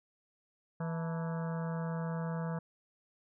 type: harmonic tone with a mistuned harmonic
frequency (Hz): 164.4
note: E3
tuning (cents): -4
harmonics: 1 / 3 / 4 / 5 / 6 / 7 / 8 / 9 / 10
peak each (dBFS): -34 / -44 / -46 / -48 / -50 / -51 / -52 / -53 / -54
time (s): 0.8-2.59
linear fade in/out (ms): 5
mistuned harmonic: 5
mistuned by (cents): +120
effects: none